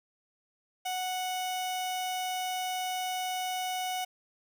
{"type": "tone pair together", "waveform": "sawtooth", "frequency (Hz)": [738, 1476], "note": ["F#5", "F#6"], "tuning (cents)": [-5, -5], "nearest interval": "octave", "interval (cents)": 1200, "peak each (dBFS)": [-27, -37], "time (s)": [0.85, 4.05], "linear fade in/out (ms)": 10, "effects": []}